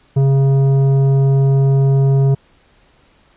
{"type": "tone with tanh clipping", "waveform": "triangle", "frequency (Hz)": 136.5, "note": "C#3", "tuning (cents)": -26, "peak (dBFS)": -11, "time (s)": [0.16, 2.35], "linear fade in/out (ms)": 10, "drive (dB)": 14, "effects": ["pink hiss -53 dBFS RMS until 3.36 s", "resampled to 8000 Hz"]}